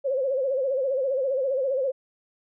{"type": "tone with vibrato", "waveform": "sine", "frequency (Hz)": 533, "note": "C5", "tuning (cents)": 32, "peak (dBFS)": -22, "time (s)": [0.04, 1.92], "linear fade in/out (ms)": 20, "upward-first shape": "sine", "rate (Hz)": 15, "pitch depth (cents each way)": 94, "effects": []}